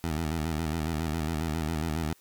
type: tone with vibrato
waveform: 15% pulse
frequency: 79.5 Hz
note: D#2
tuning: 38 cents sharp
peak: -22 dBFS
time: 0.04-2.13 s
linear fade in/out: 0 ms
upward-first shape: square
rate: 7.3 Hz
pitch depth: 78 cents each way
effects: white hiss -61 dBFS RMS until 2.2 s